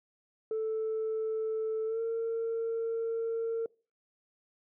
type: tone with pitch glide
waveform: sine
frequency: 440 to 456 Hz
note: A4 to A#4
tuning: 0 to -38 cents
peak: -28 dBFS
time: 0.51-3.66 s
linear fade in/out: 2 ms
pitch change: +62 cents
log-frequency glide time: 1.86-2 s
effects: noise-tail reverb RT60 0.4 s tail -26 dB re dry + tanh soft clip ceiling -27 dBFS